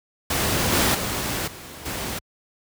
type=noise with level steps; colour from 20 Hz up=pink; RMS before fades=-22 / -19 / -26 / -39 / -29 dBFS; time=0.3-2.19 s; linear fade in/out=5 ms; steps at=0.72 / 0.94 / 1.47 / 1.85 s; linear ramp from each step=10 ms; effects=high-pass 60 Hz 12 dB/octave